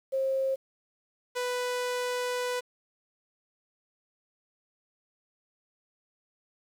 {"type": "tone pair in turn", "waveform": ["sine", "sawtooth"], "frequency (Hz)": [534, 495.1], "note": ["C5", "B4"], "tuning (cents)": [35, 4], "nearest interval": "minor second", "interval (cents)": 131, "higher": "first", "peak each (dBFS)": -25, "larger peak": "neither", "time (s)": [[0.12, 0.56], [1.35, 2.61]], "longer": "second", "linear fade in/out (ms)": 20, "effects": ["low-pass 11000 Hz 12 dB/octave", "9-bit"]}